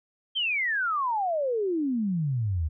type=exponential sweep; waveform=sine; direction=down; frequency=3210 to 73.42 Hz; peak=-24 dBFS; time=0.35-2.69 s; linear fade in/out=20 ms; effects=none